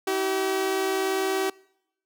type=tone pair together; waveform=sawtooth; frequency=322 / 382.9 Hz; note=E4 / G4; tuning=-41 / -41 cents; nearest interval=minor third; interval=300 cents; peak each=-28 / -20 dBFS; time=0.07-1.5 s; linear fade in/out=5 ms; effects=noise-tail reverb RT60 0.8 s tail -25 dB re dry